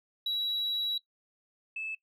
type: tone pair in turn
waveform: sine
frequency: 3896 / 2617 Hz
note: B7 / E7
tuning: -24 / -13 cents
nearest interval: perfect fifth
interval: 689 cents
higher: first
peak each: -26 / -33 dBFS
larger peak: first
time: 0.26-0.98 / 1.76-1.95 s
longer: first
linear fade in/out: 5 ms
effects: noise-tail reverb RT60 0.1 s tail -18 dB re dry + tanh soft clip ceiling -27 dBFS